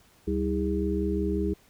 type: tone cluster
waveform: sine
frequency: 72.4 / 192.1 / 321 / 406.5 Hz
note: D2 / G3 / E4 / G#4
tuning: -24 / -35 / -46 / -37 cents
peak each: -30 dBFS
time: 0.27-1.54 s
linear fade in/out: 10 ms
effects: pink hiss -60 dBFS RMS until 1.69 s